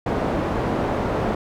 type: low-pass noise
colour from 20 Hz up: white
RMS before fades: -23 dBFS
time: 0.06-1.35 s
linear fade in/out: 5 ms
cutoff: 650 Hz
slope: 12 dB/octave
effects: none